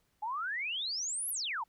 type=exponential two-way sweep; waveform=sine; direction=up then down; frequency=818 to 11840 to 818 Hz; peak=-33 dBFS; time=0.22-1.64 s; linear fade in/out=10 ms; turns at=1.3 s; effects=pink hiss -75 dBFS RMS until 1.68 s